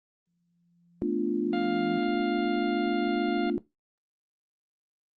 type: tone with exponential growth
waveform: sine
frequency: 172.7 Hz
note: F3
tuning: 19 cents flat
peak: -34 dBFS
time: 0.27-1.98 s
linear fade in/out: 5 ms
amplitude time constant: 370 ms
type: chord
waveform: sine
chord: B half-diminished seventh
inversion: third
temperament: equal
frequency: 220 / 246.9 / 293.7 / 349.2 Hz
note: A3 / B3 / D4 / F4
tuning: 0 / 0 / 0 / 0 cents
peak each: -32 / -33 / -29 / -29 dBFS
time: 1.02-3.58 s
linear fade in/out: 0 ms
type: harmonic tone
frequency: 702 Hz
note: F5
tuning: 9 cents sharp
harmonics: 1 / 2 / 3 / 4 / 5 / 6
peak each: -33 / -39 / -43 / -45 / -47 / -49 dBFS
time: 1.53-3.5 s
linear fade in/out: 2 ms
effects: noise-tail reverb RT60 0.2 s tail -18 dB re dry + Opus 24 kbps